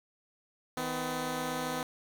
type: tone pair together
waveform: 10% pulse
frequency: 159 / 252.4 Hz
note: D#3 / B3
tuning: +38 / +38 cents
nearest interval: minor sixth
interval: 800 cents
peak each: -30 / -25 dBFS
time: 0.77-1.83 s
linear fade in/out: 2 ms
effects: 8-bit